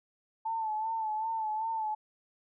sine tone with vibrato, 880 Hz, A5, in tune, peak -30 dBFS, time 0.45-1.95 s, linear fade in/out 10 ms, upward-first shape sine, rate 2.6 Hz, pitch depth 50 cents each way, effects none

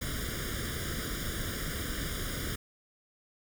pink noise with comb filter, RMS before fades -35 dBFS, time 0.01-2.56 s, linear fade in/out 10 ms, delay 0.58 ms, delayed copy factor +1, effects none

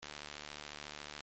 click train, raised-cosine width 0.2 ms, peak -26 dBFS, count 88, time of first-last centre 0.03-1.206 s, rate 74 Hz, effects MP3 32 kbps

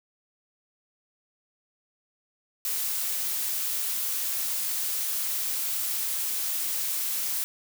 blue noise, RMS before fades -29 dBFS, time 2.65-7.44 s, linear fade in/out 0 ms, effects none

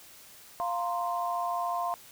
sine chord, F suspended fourth, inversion none, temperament equal, 698.5 / 932.3 / 1046.5 Hz, F5 / Bb5 / C6, 0 / 0 / 0 cents, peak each -31 / -37 / -32 dBFS, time 0.6-1.94 s, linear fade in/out 0 ms, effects white hiss -52 dBFS RMS until 2.11 s

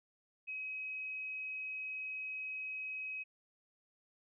sine tone, 2541 Hz, D#7, 36 cents sharp, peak -39 dBFS, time 0.47-3.24 s, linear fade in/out 20 ms, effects none

